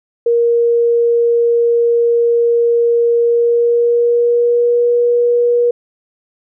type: tone with pitch glide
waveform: sine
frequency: 470 to 479.6 Hz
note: A#4 to A#4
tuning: +14 to +49 cents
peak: -9 dBFS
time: 0.26-5.71 s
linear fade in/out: 5 ms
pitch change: +35 cents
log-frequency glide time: 3.18-4.91 s
effects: none